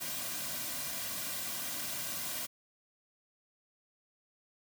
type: noise with comb filter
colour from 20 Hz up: white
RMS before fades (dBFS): -38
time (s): 0-2.47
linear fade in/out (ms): 20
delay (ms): 2.3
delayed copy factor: -0.65
effects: none